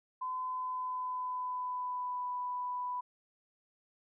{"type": "tone with pitch glide", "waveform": "sine", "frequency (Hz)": [1018, 991.3], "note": ["C6", "B5"], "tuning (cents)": [-48, 6], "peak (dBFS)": -34, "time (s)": [0.21, 3.01], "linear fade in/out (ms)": 10, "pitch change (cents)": -46, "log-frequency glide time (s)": [0.4, 2.29], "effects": []}